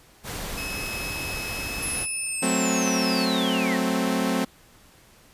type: noise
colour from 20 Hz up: pink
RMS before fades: -33 dBFS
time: 0.23-2.07 s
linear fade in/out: 50 ms
type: tone with pitch glide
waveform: 35% pulse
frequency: 2577 to 2607 Hz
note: E7 to E7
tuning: -40 to -20 cents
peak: -30 dBFS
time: 0.57-3.26 s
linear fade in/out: 10 ms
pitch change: +20 cents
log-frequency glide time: 1.45-2.25 s
type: linear sweep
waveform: sine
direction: down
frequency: 11175 to 1782 Hz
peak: -28 dBFS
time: 1.82-3.77 s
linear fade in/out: 10 ms
type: chord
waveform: sawtooth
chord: F# diminished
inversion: none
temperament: equal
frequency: 185 / 220 / 261.6 Hz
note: F#3 / A3 / C4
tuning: 0 / 0 / 0 cents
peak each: -24 / -23 / -21 dBFS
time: 2.42-4.45 s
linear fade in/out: 10 ms
effects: pink hiss -54 dBFS RMS until 5.33 s + resampled to 32000 Hz